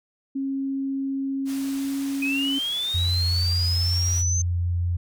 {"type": "tone with pitch glide", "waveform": "sine", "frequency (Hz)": [271.5, 275.4], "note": ["C#4", "C#4"], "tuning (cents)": [-36, -11], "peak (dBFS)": -24, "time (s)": [0.35, 2.59], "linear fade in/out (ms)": 10, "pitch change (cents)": 25, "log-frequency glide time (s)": [1.52, 2.01]}
{"type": "low-pass noise", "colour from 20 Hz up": "white", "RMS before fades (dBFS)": -41, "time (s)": [1.45, 4.24], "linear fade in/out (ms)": 50, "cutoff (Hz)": 11000, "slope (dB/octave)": 12}
{"type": "linear sweep", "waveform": "sine", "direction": "up", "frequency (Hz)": [2489, 6272], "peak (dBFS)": -24, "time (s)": [2.22, 4.42], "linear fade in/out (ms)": 5}
{"type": "tone with vibrato", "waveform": "sine", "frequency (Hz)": 87.31, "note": "F2", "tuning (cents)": 0, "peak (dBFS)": -21, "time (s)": [2.94, 4.97], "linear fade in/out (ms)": 10, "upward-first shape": "sine", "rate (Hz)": 5.3, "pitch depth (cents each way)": 8}
{"effects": []}